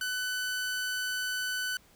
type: tone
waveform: sawtooth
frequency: 1500 Hz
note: F#6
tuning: 23 cents sharp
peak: -27 dBFS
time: 0.01-1.77 s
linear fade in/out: 2 ms
effects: pink hiss -61 dBFS RMS until 1.95 s